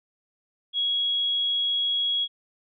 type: tone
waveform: sine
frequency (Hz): 3322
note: G#7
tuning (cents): 0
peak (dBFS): -22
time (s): 0.73-2.28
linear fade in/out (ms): 50
effects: none